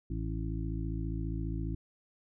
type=harmonic tone; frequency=54.8 Hz; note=A1; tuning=6 cents flat; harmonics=1 / 2 / 3 / 5 / 6; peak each=-35 / -38 / -40 / -42 / -43 dBFS; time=0.1-1.75 s; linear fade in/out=5 ms; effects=none